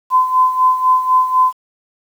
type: tone with tremolo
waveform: sine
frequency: 1022 Hz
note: C6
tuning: 41 cents flat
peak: -7 dBFS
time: 0.1-1.53 s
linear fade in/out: 50 ms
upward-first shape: sine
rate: 4 Hz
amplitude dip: 70%
effects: 7-bit